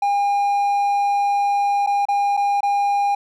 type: tone with dropouts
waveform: triangle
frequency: 808 Hz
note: G#5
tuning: 48 cents flat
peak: -14 dBFS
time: 0.02-3.15 s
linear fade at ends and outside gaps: 5 ms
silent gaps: 1.864-1.871 / 2.054-2.085 / 2.369-2.373 / 2.607-2.63 s
effects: none